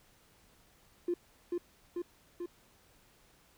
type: tone with echo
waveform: triangle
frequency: 349.2 Hz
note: F4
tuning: in tune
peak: -25 dBFS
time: 1.08-1.14 s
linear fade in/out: 5 ms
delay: 440 ms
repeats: 3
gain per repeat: -3 dB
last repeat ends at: 2.46 s
effects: tanh soft clip ceiling -27 dBFS + pink hiss -65 dBFS RMS until 3.57 s